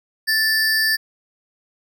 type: tone pair together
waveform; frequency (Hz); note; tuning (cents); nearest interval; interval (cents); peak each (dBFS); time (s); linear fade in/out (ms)
square; 1760 / 4694; A6 / D8; 0 / -2; octave + perfect fourth; 1698; -18 / -22; 0.27-0.97; 20
effects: none